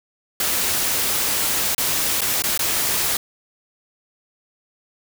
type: noise with dropouts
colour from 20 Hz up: white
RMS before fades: -21 dBFS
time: 0.4-3.17 s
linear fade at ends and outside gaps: 2 ms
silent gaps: 1.748-1.78 / 2.208-2.216 / 2.422-2.438 / 2.576-2.592 s
effects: none

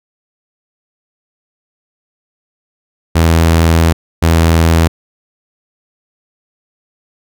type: tone bursts at uneven times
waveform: sawtooth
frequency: 82.3 Hz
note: E2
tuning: 2 cents flat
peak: -3 dBFS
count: 2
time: 3.15-3.93 / 4.22-4.88 s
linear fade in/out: 10 ms
effects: none

